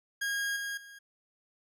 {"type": "tone with level steps", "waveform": "40% pulse", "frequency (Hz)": 1632, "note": "G#6", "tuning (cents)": -31, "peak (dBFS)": [-29, -33, -47], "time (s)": [0.21, 0.99], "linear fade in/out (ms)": 10, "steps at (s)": [0.56, 0.77], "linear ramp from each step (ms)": 5, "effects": ["resampled to 32000 Hz"]}